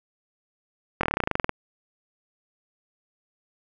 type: slowing click train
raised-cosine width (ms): 0.5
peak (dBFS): -7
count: 15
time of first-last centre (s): 1.01-1.493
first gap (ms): 23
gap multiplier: 1.06
effects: none